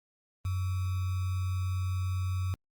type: tone with sample-and-hold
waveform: sine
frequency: 92.5 Hz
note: F#2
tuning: in tune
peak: -28 dBFS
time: 0.45-2.54 s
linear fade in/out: 0 ms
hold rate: 1225 Hz
effects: Opus 24 kbps